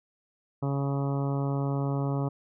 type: harmonic tone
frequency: 139.2 Hz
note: C#3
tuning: 8 cents sharp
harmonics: 1 / 2 / 3 / 4 / 5 / 6 / 7 / 8 / 9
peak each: -27 / -33 / -37 / -39 / -41 / -43 / -44 / -45 / -46 dBFS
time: 0.62-2.29 s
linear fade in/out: 10 ms
effects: none